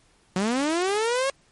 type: linear sweep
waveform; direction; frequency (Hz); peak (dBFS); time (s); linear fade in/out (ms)
sawtooth; up; 178.6 to 554.4; -18; 0.36-1.3; 2
effects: pink hiss -61 dBFS RMS until 1.51 s + MP3 48 kbps